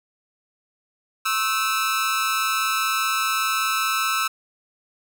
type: tone with amplitude modulation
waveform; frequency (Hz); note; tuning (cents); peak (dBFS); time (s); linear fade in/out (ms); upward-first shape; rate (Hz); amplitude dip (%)
sawtooth; 1309; E6; -13; -13; 1.25-4.28; 10; sine; 225; 85
effects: none